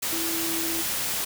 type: tone in noise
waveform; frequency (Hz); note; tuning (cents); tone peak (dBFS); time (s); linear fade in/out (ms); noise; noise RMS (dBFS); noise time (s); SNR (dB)
sine; 329.6; E4; 0; -31; 0.12-0.82; 10; white; -28; 0.02-1.25; -6
effects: none